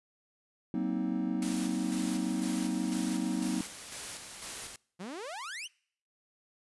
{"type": "chord", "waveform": "triangle", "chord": "C half-diminished seventh", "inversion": "second", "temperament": "just", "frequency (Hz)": [188.37, 235.5, 261.6, 314], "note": ["Gb3", "Bb3", "C4", "Eb4"], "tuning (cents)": [31, 18, 0, 16], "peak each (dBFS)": -33, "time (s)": [0.74, 3.61], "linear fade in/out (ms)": 2}
{"type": "noise with tremolo", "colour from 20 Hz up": "white", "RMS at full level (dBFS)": -40, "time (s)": [1.42, 4.76], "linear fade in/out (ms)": 2, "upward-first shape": "square", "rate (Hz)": 2, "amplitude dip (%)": 40}
{"type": "exponential sweep", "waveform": "sawtooth", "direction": "up", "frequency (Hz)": [166.4, 3200], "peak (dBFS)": -35, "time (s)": [4.99, 5.68], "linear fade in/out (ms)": 20}
{"effects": ["noise-tail reverb RT60 0.6 s tail -25 dB re dry", "resampled to 24000 Hz"]}